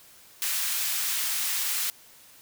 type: high-pass noise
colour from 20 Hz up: white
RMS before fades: -28 dBFS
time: 0.42-1.9 s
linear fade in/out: 0 ms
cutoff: 1400 Hz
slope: 12 dB/octave
effects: white hiss -53 dBFS RMS until 2.41 s